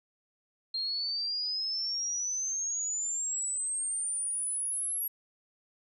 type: exponential sweep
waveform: sine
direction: up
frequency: 4186 to 11450 Hz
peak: -30 dBFS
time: 0.74-5.08 s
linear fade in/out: 5 ms
effects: none